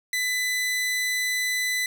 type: tone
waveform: sawtooth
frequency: 2000 Hz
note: B6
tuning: 21 cents sharp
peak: -20 dBFS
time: 0.13-1.86 s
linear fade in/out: 2 ms
effects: none